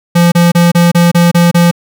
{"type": "tone bursts", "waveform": "square", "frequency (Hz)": 172.3, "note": "F3", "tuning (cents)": -23, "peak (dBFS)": -5, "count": 8, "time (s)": [0.15, 1.713], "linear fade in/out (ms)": 10, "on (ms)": 170, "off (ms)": 29, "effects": []}